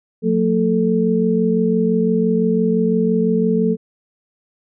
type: tone cluster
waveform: sine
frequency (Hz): 181.2 / 227.1 / 439.2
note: F#3 / A#3 / A4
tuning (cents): -36 / -45 / -3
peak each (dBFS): -18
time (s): 0.22-3.77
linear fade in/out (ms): 50
effects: none